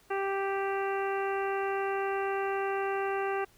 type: harmonic tone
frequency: 392 Hz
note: G4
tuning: in tune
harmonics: 1 / 2 / 3 / 4 / 5 / 6 / 7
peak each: -31 / -34 / -38 / -39 / -43 / -47 / -44 dBFS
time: 0.1-3.45 s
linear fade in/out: 10 ms
effects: pink hiss -62 dBFS RMS until 3.57 s